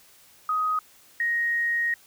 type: tone pair in turn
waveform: sine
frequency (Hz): 1255 / 1874.4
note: D#6 / A#6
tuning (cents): +15 / +9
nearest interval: perfect fifth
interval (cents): 694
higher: second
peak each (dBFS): -22 / -22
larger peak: neither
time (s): 0.49-0.79 / 1.2-1.94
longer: second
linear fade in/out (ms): 2
effects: white hiss -55 dBFS RMS until 2.06 s